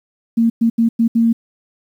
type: tone bursts at uneven times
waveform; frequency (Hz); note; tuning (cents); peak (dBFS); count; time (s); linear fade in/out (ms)
sine; 229.7; A#3; -25; -10; 5; 0.37-0.5 / 0.61-0.7 / 0.78-0.89 / 0.99-1.08 / 1.15-1.33; 10
effects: 8-bit